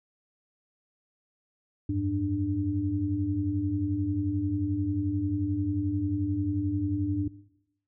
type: tone cluster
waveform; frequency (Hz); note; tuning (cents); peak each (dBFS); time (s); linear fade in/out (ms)
sine; 89.4 / 100.7 / 295.8; F2 / G2 / D4; +41 / +47 / +13; -33 / -30 / -28; 1.89-7.28; 5
effects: noise-tail reverb RT60 0.8 s tail -18 dB re dry